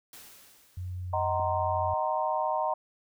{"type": "noise with exponential decay", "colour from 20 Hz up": "white", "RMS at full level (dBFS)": -47, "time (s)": [0.13, 1.7], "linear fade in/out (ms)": 1, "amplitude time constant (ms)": 340}
{"type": "tone", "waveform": "sine", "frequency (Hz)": 90.7, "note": "F#2", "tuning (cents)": -34, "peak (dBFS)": -33, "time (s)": [0.77, 1.94], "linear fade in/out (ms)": 5}
{"type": "chord", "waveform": "sine", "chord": "C half-diminished seventh", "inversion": "first", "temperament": "equal with one note detuned", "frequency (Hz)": [622.3, 753.8, 932.3, 1046.5], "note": ["Eb5", "Gb5", "Bb5", "C6"], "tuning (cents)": [0, 32, 0, 0], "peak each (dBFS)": [-31, -32, -30, -34], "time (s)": [1.13, 2.74], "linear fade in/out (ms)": 5}
{"type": "click", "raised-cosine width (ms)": 3, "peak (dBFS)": -33, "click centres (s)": 1.397}
{"effects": []}